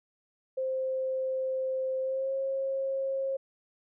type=tone with pitch glide; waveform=sine; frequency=523.3 to 538.6 Hz; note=C5 to C#5; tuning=0 to -50 cents; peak=-28 dBFS; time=0.57-3.37 s; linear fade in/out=10 ms; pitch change=+50 cents; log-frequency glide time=2.01-2.33 s; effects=none